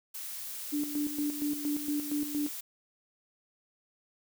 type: noise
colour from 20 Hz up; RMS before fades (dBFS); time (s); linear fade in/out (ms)
blue; -40; 0.14-2.61; 10
type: tone with tremolo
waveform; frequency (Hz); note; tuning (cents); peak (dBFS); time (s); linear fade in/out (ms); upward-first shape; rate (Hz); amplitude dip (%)
sine; 293.7; D4; 0; -28; 0.72-2.49; 20; square; 4.3; 65
effects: none